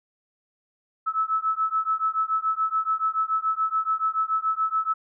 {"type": "beating tone pair", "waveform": "sine", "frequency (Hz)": [1300, 1307], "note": ["E6", "E6"], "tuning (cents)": [-24, -15], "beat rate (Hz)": 7, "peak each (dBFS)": -25, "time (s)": [1.06, 4.94], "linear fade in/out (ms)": 20, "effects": []}